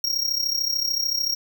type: tone with amplitude modulation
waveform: square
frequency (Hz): 5588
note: F8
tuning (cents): 0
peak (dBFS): -19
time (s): 0.04-1.35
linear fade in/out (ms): 2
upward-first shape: sine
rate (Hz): 33.5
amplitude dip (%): 75
effects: none